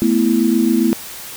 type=chord; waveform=sine; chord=A suspended second; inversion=none; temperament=just; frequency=220 / 247.5 / 330 Hz; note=A3 / B3 / E4; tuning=0 / +4 / +2 cents; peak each=-16 dBFS; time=0.02-0.93 s; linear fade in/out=0 ms; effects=white hiss -32 dBFS RMS until 1.36 s